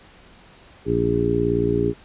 harmonic tone, 58.27 Hz, A#1, in tune, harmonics 1 / 2 / 3 / 4 / 5 / 6 / 7, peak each -31 / -26 / -27 / -31 / -25 / -26 / -21 dBFS, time 0.85-1.94 s, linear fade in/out 50 ms, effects pink hiss -49 dBFS RMS until 2.04 s + resampled to 8000 Hz

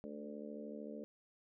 harmonic tone with a mistuned harmonic, 73.42 Hz, D2, in tune, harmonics 3 / 4 / 5 / 6 / 7 / 8, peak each -48 / -51 / -60 / -51 / -53 / -53 dBFS, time 0.04-1.04 s, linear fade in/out 0 ms, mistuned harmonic 3, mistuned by -20 cents, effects none

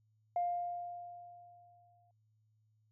sine tone with exponential decay, 702 Hz, F5, 9 cents sharp, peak -29 dBFS, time 0.36-2.11 s, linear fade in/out 2 ms, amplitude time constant 380 ms, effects tanh soft clip ceiling -25 dBFS + added 108 Hz sine -70 dBFS peak until 2.91 s

